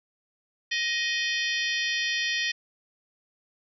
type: harmonic tone with a mistuned harmonic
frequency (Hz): 625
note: D#5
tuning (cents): +8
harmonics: 3 / 4 / 5 / 6 / 7 / 8 / 9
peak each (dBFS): -29 / -31 / -33 / -35 / -36 / -37 / -38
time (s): 0.71-2.52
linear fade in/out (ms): 10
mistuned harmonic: 6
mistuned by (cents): -110
effects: none